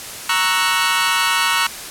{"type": "chord", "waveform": "20% pulse", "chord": "F# dominant seventh", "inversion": "first", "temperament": "equal", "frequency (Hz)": [932.3, 1108.7, 1318.5, 1480], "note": ["A#5", "C#6", "E6", "F#6"], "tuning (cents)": [0, 0, 0, 0], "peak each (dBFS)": -16, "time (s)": [0.29, 1.67], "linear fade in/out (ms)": 5, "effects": ["white hiss -31 dBFS RMS until 1.9 s", "low-pass 12000 Hz 12 dB/octave"]}